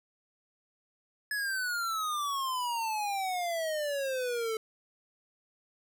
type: exponential sweep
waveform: square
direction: down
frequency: 1712 to 435.8 Hz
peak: -31 dBFS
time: 1.31-4.57 s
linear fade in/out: 2 ms
effects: none